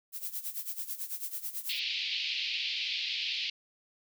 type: noise with tremolo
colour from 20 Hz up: violet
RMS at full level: -35 dBFS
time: 0.12-1.8 s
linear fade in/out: 50 ms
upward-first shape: sine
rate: 9.1 Hz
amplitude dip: 80%
type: band-pass noise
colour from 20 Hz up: pink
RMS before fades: -34 dBFS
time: 1.69-3.5 s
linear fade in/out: 5 ms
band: 2400 to 4600 Hz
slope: 48 dB/octave
effects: none